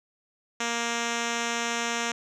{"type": "tone with low-pass filter", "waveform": "5% pulse", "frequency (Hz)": 234.2, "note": "A#3", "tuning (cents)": 8, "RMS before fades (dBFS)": -29, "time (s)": [0.6, 2.12], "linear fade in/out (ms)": 5, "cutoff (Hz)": 5800, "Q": 2.5, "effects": []}